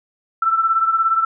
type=beating tone pair; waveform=sine; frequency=1330 / 1347 Hz; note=E6 / E6; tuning=+15 / +37 cents; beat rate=17 Hz; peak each=-15 / -21 dBFS; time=0.42-1.25 s; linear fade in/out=5 ms; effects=none